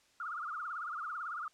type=tone with vibrato; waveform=sine; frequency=1300 Hz; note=E6; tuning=24 cents flat; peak=-37 dBFS; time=0.2-1.48 s; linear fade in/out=2 ms; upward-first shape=triangle; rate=18 Hz; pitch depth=210 cents each way; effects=white hiss -68 dBFS RMS until 1.53 s + low-pass 7000 Hz 12 dB/octave